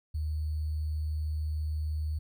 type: tone with sample-and-hold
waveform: sine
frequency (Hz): 76.9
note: D#2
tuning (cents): -20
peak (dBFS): -29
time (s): 0.14-2.19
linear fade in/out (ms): 10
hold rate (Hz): 4410
effects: none